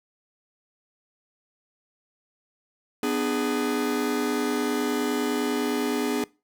45% pulse chord, G# diminished, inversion first, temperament just, 249.2 / 299 / 415.3 Hz, B3 / D4 / G#4, +16 / +31 / 0 cents, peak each -28 dBFS, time 3.03-6.24 s, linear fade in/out 2 ms, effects noise-tail reverb RT60 0.3 s tail -23 dB re dry

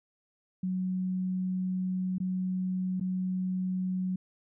sine tone with dropouts, 185 Hz, F#3, in tune, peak -28 dBFS, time 0.63-4.16 s, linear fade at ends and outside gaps 5 ms, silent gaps 2.183-2.201 / 2.999-3.009 s, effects none

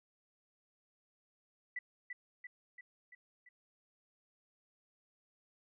sine tone with echo, 1975.5 Hz, B6, in tune, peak -37 dBFS, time 1.76-1.79 s, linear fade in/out 5 ms, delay 340 ms, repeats 5, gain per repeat -4 dB, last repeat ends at 3.49 s, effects none

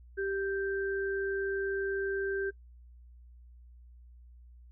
sine tone pair together, 392 / 1568 Hz, G4 / G6, 0 / 0 cents, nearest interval 2 octaves, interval 2400 cents, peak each -31 / -36 dBFS, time 0.17-2.51 s, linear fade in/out 20 ms, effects noise-tail reverb RT60 0.1 s tail -21 dB re dry + added 60 Hz sine -51 dBFS peak until 4.71 s

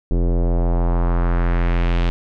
square tone with low-pass filter sweep, 43.19 Hz, F1, 18 cents flat, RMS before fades -17 dBFS, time 0.11-2.1 s, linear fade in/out 0 ms, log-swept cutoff 390 to 3400 Hz, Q 1.6, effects none

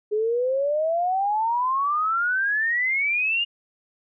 sine exponential sweep, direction up, 415.3 to 2866 Hz, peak -20 dBFS, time 0.11-3.45 s, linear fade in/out 20 ms, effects none

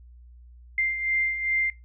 sine beating tone pair, 2093 / 2095.5 Hz, C7 / C7, 0 / +2 cents, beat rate 2.5 Hz, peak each -31 / -24 dBFS, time 0.78-1.7 s, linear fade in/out 2 ms, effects noise-tail reverb RT60 0.2 s tail -18 dB re dry + added 60 Hz sine -46 dBFS peak until 1.84 s

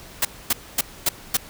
white noise bursts, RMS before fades -19 dBFS, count 5, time 0.22-1.37 s, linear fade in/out 5 ms, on 30 ms, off 250 ms, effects pink hiss -43 dBFS RMS until 1.49 s

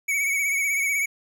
square tone with vibrato, 2246 Hz, C#7, 22 cents sharp, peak -22 dBFS, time 0.08-1.06 s, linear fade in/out 10 ms, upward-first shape triangle, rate 16 Hz, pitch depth 58 cents each way, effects none

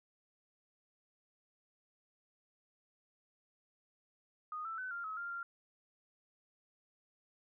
sine tone with pitch steps, 1238 / 1327 / 1511 / 1393 / 1283 / 1395 / 1387 Hz, D#6 / E6 / F#6 / F6 / E6 / F6 / F6, -9 / +11 / +36 / -5 / -47 / -2 / -12 cents, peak -39 dBFS, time 4.52-5.43 s, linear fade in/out 2 ms, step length 130 ms, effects none

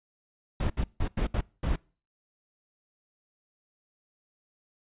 brown noise bursts at uneven times, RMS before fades -27 dBFS, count 6, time 0.6-0.7 / 0.77-0.84 / 1-1.08 / 1.17-1.27 / 1.34-1.41 / 1.63-1.76 s, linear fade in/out 5 ms, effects noise-tail reverb RT60 0.4 s tail -25 dB re dry + resampled to 8000 Hz

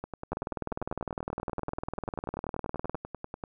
two click trains, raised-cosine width 1 ms, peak -18 / -22 dBFS, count 53 / 36, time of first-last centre 0.32-2.946 / 0.04-3.438 s, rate 19.8 / 10.3 Hz, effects none

